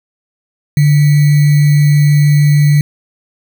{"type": "tone with sample-and-hold", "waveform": "sine", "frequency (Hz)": 146.83, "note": "D3", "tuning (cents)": 0, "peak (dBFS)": -5, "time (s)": [0.77, 2.81], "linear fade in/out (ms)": 2, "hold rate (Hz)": 2100, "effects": []}